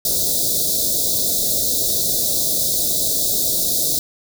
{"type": "band-stop noise", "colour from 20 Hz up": "white", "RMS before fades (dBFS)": -19, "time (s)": [0.05, 3.99], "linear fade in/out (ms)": 2, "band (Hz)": [690, 3600], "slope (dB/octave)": 96, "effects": []}